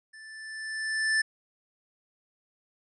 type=tone with level ramp; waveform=square; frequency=1760 Hz; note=A6; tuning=in tune; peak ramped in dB=-47 to -22 dBFS; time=0.13-1.22 s; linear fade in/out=10 ms; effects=resampled to 24000 Hz